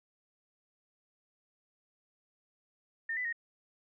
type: tone with pitch steps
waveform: sine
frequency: 1819 / 1995 / 1864 Hz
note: A#6 / B6 / A#6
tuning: -43 / +17 / -1 cents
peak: -32 dBFS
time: 3.09-3.327 s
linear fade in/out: 5 ms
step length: 79 ms
effects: none